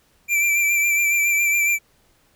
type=tone with vibrato; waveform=square; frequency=2349 Hz; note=D7; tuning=in tune; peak=-17 dBFS; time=0.28-1.79 s; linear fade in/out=50 ms; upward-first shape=sine; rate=7.2 Hz; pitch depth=30 cents each way; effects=pink hiss -60 dBFS RMS until 2.35 s